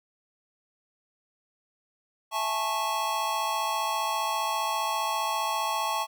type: chord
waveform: square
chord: A major seventh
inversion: second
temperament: just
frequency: 660 / 825 / 880 / 1100 Hz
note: E5 / G#5 / A5 / C#6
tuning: +2 / -12 / 0 / -14 cents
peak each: -37 / -36 / -31 / -31 dBFS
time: 2.31-6.07 s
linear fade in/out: 50 ms
effects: none